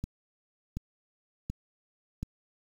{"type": "click train", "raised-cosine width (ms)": 5, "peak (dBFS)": -21, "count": 4, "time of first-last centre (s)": [0.04, 2.23], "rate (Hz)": 1.37, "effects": ["8-bit"]}